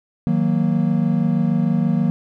triangle chord, D# minor, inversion none, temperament equal with one note detuned, 158.65 / 185 / 233.1 Hz, D#3 / F#3 / A#3, +34 / 0 / 0 cents, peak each -18 dBFS, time 0.27-2.1 s, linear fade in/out 0 ms, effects none

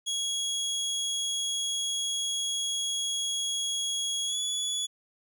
25% pulse tone with pitch glide, 3322 to 3411 Hz, G#7 to G#7, 0 to +46 cents, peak -24 dBFS, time 0.06-4.87 s, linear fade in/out 20 ms, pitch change +46 cents, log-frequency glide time 4.26-4.38 s, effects none

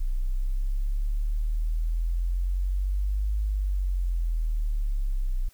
sine exponential two-way sweep, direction up then down, 30.41 to 51.91 to 30.41 Hz, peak -23 dBFS, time 0-5.49 s, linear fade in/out 10 ms, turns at 3.41 s, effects white hiss -60 dBFS RMS until 5.53 s

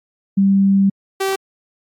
sine / sawtooth tone pair in turn, 196 / 386.8 Hz, G3 / G4, 0 / -23 cents, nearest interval octave, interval 1177 cents, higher second, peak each -10 / -13 dBFS, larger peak first, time 0.37-0.9 / 1.2-1.36 s, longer first, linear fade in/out 10 ms, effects AAC 64 kbps

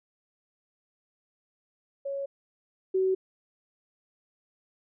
sine tone pair in turn, 554.4 / 377.6 Hz, C#5 / F#4, 0 / +35 cents, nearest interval perfect fifth, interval 665 cents, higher first, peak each -30 / -22 dBFS, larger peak second, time 2.05-2.26 / 2.94-3.15 s, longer neither, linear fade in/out 10 ms, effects none

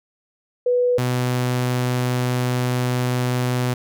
sine / sawtooth tone pair in turn, 492.5 / 124.92 Hz, B4 / B2, -5 / +20 cents, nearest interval 2 octaves, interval 2375 cents, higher first, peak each -15 dBFS, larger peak neither, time 0.66-0.98 / 0.98-3.74 s, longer second, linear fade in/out 5 ms, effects none

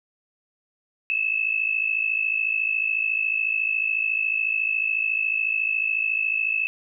sine tone pair together, 2583 / 2637 Hz, E7 / E7, -36 / 0 cents, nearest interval unison, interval 36 cents, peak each -24 dBFS, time 1.1-6.67 s, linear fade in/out 0 ms, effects none

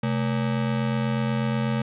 square ring-modulated tone, 174.6 Hz, F3, in tune, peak -20 dBFS, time 0.03-1.82 s, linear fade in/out 5 ms, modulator 44.1 Hz, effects resampled to 8000 Hz + 9-bit

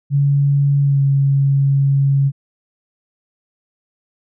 sine tone with pitch glide, 141.2 to 138.45 Hz, C#3 to C#3, +32 to -2 cents, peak -11 dBFS, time 0.1-2.32 s, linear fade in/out 50 ms, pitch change -34 cents, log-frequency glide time 0.82-1.01 s, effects none

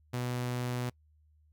sawtooth tone, 123.47 Hz, B2, in tune, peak -28 dBFS, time 0.13-0.9 s, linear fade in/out 10 ms, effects noise-tail reverb RT60 0.1 s tail -24 dB re dry + added 76 Hz sine -62 dBFS peak until 1.52 s

